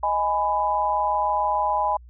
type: chord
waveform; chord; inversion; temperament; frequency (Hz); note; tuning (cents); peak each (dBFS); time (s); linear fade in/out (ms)
sine; G# minor; second; just; 623 / 830.6 / 996.7; D#5 / G#5 / B5; +2 / 0 / +16; -28 / -23 / -23; 0.03-1.97; 5
effects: added 60 Hz sine -43 dBFS peak until 2.09 s